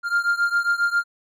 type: beating tone pair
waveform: triangle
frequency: 1396.9 / 1404.3 Hz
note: F6 / F6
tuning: 0 / +9 cents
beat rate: 7.4 Hz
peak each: -19 / -21 dBFS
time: 0.03-1.04 s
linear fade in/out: 50 ms
effects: none